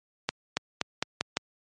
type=accelerating click train; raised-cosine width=0.2 ms; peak=-8 dBFS; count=6; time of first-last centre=0.29-1.37 s; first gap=280 ms; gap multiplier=0.87; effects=high-pass 100 Hz 12 dB/octave + MP3 48 kbps